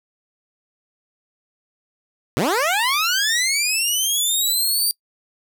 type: linear sweep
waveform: 15% pulse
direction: up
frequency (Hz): 109.3 to 4699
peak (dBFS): -11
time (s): 2.37-4.91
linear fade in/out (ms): 0
effects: noise-tail reverb RT60 0.1 s tail -24 dB re dry